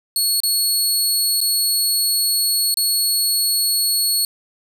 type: tone with dropouts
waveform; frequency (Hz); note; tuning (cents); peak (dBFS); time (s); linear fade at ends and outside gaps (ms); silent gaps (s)
20% pulse; 4360; C#8; -29; -10; 0.16-4.25; 1; 0.403-0.434 / 1.405-1.413 / 2.742-2.771
effects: none